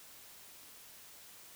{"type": "silence", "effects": ["white hiss -55 dBFS RMS until 1.55 s"]}